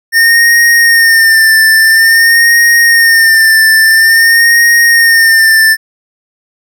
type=tone with vibrato; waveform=square; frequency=1819 Hz; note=A#6; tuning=43 cents flat; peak=-4 dBFS; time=0.12-5.77 s; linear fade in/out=50 ms; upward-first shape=sine; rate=0.49 Hz; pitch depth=45 cents each way; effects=none